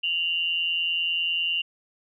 sine tone pair together, 2790 / 2960 Hz, F7 / F#7, -2 / 0 cents, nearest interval minor second, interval 102 cents, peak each -24 / -29 dBFS, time 0.03-1.62 s, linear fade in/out 10 ms, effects none

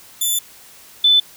10% pulse / sine tone pair in turn, 3509 / 3509 Hz, A7 / A7, -5 / -5 cents, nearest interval unison, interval 0 cents, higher neither, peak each -9 dBFS, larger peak neither, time 0.21-0.39 / 1.04-1.2 s, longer first, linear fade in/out 5 ms, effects white hiss -44 dBFS RMS until 1.36 s

